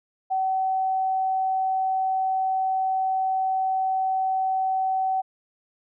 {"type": "tone", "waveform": "sine", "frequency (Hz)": 760, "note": "F#5", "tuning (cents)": 46, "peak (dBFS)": -21, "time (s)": [0.3, 5.22], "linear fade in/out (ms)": 20, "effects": []}